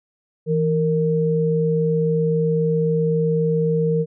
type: tone pair together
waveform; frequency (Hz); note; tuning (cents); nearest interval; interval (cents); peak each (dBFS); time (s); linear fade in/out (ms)
sine; 163.1 / 461.9; E3 / A#4; -18 / -16; octave + tritone; 1802; -19; 0.46-4.06; 50
effects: none